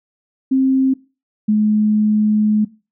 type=tone pair in turn; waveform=sine; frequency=264.6 / 212.6 Hz; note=C4 / G#3; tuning=+20 / +41 cents; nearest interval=major third; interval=379 cents; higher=first; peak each=-11 dBFS; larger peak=neither; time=0.51-0.94 / 1.48-2.65 s; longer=second; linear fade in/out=10 ms; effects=noise-tail reverb RT60 0.3 s tail -20 dB re dry